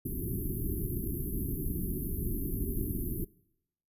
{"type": "band-stop noise", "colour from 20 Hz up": "pink", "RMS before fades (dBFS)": -33, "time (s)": [0.05, 3.25], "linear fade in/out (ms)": 10, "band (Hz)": [400, 11000], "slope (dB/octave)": 96, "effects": ["noise-tail reverb RT60 0.8 s tail -23 dB re dry", "resampled to 32000 Hz"]}